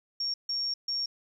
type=tone bursts at uneven times; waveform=sine; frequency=5530 Hz; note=F8; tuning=18 cents flat; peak=-28 dBFS; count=3; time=0.2-0.34 / 0.49-0.74 / 0.88-1.06 s; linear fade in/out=5 ms; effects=10-bit